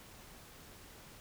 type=silence; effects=pink hiss -55 dBFS RMS until 1.2 s